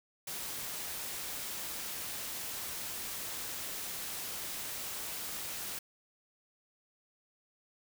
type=noise; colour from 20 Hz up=white; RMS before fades=-40 dBFS; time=0.27-5.79 s; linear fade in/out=5 ms; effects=none